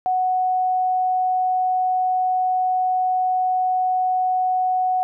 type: tone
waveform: sine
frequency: 740 Hz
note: F#5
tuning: in tune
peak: -17 dBFS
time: 0.06-5.03 s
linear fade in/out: 0 ms
effects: none